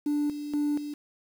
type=tone with tremolo; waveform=sine; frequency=293.7 Hz; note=D4; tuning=in tune; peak=-22 dBFS; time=0.06-0.94 s; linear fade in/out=5 ms; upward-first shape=square; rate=2.1 Hz; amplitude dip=70%; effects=tanh soft clip ceiling -22 dBFS + 8-bit